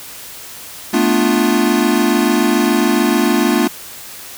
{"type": "chord", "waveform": "square", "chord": "B half-diminished seventh", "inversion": "third", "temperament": "equal", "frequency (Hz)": [220, 246.9, 293.7, 349.2], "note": ["A3", "B3", "D4", "F4"], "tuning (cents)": [0, 0, 0, 0], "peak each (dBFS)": -18, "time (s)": [0.93, 3.68], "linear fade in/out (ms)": 10, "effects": ["white hiss -33 dBFS RMS until 4.37 s"]}